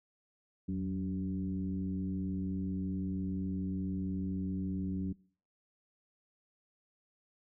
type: tone with frequency modulation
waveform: sine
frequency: 186 Hz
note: F#3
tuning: 9 cents sharp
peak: -32 dBFS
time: 0.68-5.13 s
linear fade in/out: 10 ms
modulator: 98.8 Hz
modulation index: 0.94
effects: noise-tail reverb RT60 0.5 s tail -24 dB re dry